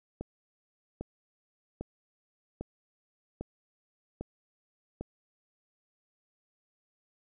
click train, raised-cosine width 2 ms, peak -23 dBFS, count 7, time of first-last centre 0.21-5.01 s, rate 1.25 Hz, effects none

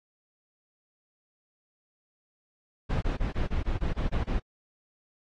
brown noise bursts, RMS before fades -27 dBFS, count 10, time 2.89-4.397 s, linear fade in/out 20 ms, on 130 ms, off 23 ms, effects low-pass 4000 Hz 12 dB/octave + AAC 32 kbps

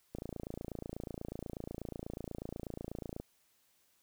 click train, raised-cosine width 2 ms, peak -27 dBFS, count 87, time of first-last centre 0.15-3.2 s, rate 28.2 Hz, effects white hiss -72 dBFS RMS until 4.02 s

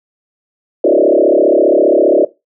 sine tone with frequency modulation, 466.2 Hz, A#4, in tune, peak -6 dBFS, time 0.84-2.25 s, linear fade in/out 5 ms, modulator 35 Hz, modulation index 4.3, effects noise-tail reverb RT60 0.2 s tail -17 dB re dry

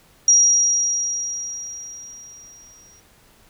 sine tone with exponential decay, 5710 Hz, F8, 37 cents sharp, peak -9 dBFS, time 0.28-3 s, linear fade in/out 2 ms, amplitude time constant 590 ms, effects pink hiss -54 dBFS RMS until 3.49 s

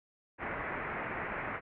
white low-pass noise, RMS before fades -38 dBFS, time 0.38-1.61 s, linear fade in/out 50 ms, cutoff 2200 Hz, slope 48 dB/octave, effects none

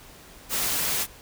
white noise, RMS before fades -26 dBFS, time 0.49-1.07 s, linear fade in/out 50 ms, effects pink hiss -48 dBFS RMS until 1.21 s

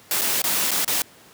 white noise with dropouts, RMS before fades -22 dBFS, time 0.11-1.02 s, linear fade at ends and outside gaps 1 ms, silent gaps 0.212-0.217 / 0.419-0.44 / 0.708-0.715 / 0.847-0.878 s, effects pink hiss -49 dBFS RMS until 1.33 s + high-pass 150 Hz 12 dB/octave

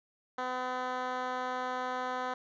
10% pulse tone with band-pass filter, 253.2 Hz, B3, 43 cents sharp, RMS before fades -35 dBFS, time 0.38-2.34 s, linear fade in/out 5 ms, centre 970 Hz, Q 0.74, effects resampled to 16000 Hz + 11-bit

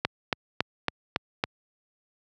click train, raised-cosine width 0.3 ms, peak -7 dBFS, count 6, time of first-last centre 0.05-1.439 s, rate 3.6 Hz, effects high-pass 80 Hz 12 dB/octave

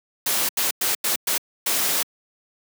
white noise bursts at uneven times, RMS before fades -22 dBFS, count 6, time 0.26-0.49 / 0.57-0.71 / 0.81-0.95 / 1.04-1.16 / 1.27-1.38 / 1.66-2.03 s, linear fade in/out 5 ms, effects high-pass 200 Hz 12 dB/octave

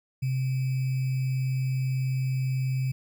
sine tone with sample-and-hold, 130.81 Hz, C3, in tune, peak -24 dBFS, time 0.22-2.92 s, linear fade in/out 10 ms, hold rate 2450 Hz, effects none

